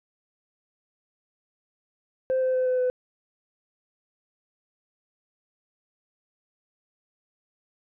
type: tone with pitch steps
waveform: sine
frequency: 520 / 515.8 / 511.7 / 507.5 / 503.4 Hz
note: C5 / C5 / C5 / B4 / B4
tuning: -11 / -25 / -39 / +47 / +33 cents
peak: -19 dBFS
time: 2.3-2.9 s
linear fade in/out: 0 ms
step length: 120 ms
effects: tanh soft clip ceiling -19 dBFS